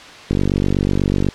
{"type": "click train", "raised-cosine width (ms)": 3, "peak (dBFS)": -4, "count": 48, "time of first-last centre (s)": [0.31, 1.287], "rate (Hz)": 48.1, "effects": ["white hiss -37 dBFS RMS until 1.34 s", "low-pass 4000 Hz 12 dB/octave"]}